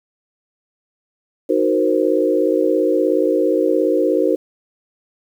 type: chord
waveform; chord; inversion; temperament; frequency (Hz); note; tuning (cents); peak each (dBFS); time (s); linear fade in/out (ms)
sine; C half-diminished seventh; first; equal; 311.1 / 370 / 466.2 / 523.3; Eb4 / Gb4 / Bb4 / C5; 0 / 0 / 0 / 0; -19; 1.49-4.36; 10
effects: 8-bit